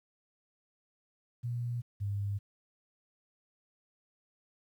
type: tone pair in turn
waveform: sine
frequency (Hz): 120 / 100.91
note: B2 / G#2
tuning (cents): -49 / -49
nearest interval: minor third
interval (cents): 300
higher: first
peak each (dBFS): -32 / -31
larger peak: second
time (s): 1.43-1.82 / 2-2.39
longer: neither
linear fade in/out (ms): 20
effects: 11-bit